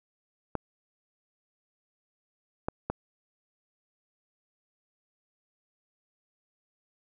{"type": "clicks", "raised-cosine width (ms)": 1, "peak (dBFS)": -15, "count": 3, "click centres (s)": [0.553, 2.685, 2.9], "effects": []}